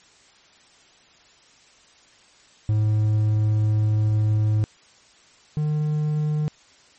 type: tone pair in turn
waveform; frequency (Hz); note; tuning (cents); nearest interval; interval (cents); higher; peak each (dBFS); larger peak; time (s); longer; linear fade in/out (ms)
triangle; 107.1 / 151.46; A2 / D#3; -46 / -46; tritone; 600; second; -15 / -18; first; 2.69-4.64 / 5.57-6.48; first; 0
effects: white hiss -54 dBFS RMS until 6.98 s + MP3 32 kbps